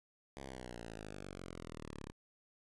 5% pulse exponential sweep, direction down, 69.3 to 33.98 Hz, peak -35 dBFS, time 0.37-2.12 s, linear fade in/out 0 ms, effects resampled to 24000 Hz

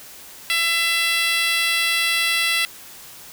10% pulse tone with high-pass filter, 670 Hz, E5, 28 cents sharp, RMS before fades -20 dBFS, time 0.5-2.65 s, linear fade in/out 0 ms, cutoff 2200 Hz, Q 1.4, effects white hiss -41 dBFS RMS until 3.32 s

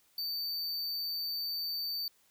square tone, 4581 Hz, D8, 44 cents flat, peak -34 dBFS, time 0.18-2.08 s, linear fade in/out 2 ms, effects white hiss -68 dBFS RMS until 2.3 s

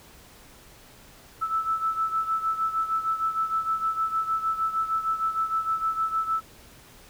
sine beating tone pair, 1313 / 1319.5 Hz, E6 / E6, -7 / +1 cents, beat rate 6.5 Hz, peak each -25 / -30 dBFS, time 1.41-6.41 s, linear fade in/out 20 ms, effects pink hiss -51 dBFS RMS until 7.09 s

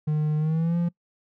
triangle tone with pitch glide, 152.3 to 171.94 Hz, D#3 to F3, -37 to -27 cents, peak -19 dBFS, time 0.07-0.89 s, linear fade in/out 10 ms, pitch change +210 cents, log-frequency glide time 0.38-0.77 s, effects noise-tail reverb RT60 0.1 s tail -23 dB re dry

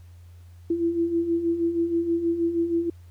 sine beating tone pair, 331.9 / 338.2 Hz, E4 / E4, +12 / +44 cents, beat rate 6.3 Hz, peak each -29 / -22 dBFS, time 0.7-2.9 s, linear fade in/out 5 ms, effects added 87 Hz sine -44 dBFS peak until 3.1 s + pink hiss -63 dBFS RMS until 3.1 s

